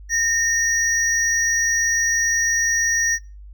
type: tone pair together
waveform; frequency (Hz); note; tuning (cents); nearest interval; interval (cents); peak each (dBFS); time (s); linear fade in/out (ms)
triangle; 1832 / 5783; A#6 / F#8; -31 / -41; octave + minor sixth; 1990; -18; 0.09-3.19; 50
effects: noise-tail reverb RT60 0.3 s tail -23 dB re dry + added 50 Hz sine -37 dBFS peak until 3.53 s